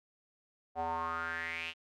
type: tone with band-pass filter sweep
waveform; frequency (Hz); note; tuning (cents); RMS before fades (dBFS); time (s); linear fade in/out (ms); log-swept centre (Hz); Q
square; 82.7; E2; +6; -37; 0.75-1.74; 50; 720 to 2900; 6.2
effects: none